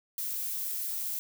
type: noise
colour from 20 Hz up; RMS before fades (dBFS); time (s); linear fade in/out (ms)
violet; -34; 0.18-1.19; 0
effects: none